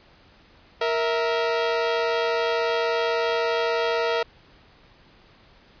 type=tone pair together; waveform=sawtooth; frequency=466.2 / 653.4 Hz; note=A#4 / E5; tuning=0 / -15 cents; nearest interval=tritone; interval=585 cents; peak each=-19 / -22 dBFS; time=0.81-4.23 s; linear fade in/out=5 ms; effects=pink hiss -54 dBFS RMS until 5.8 s + resampled to 11025 Hz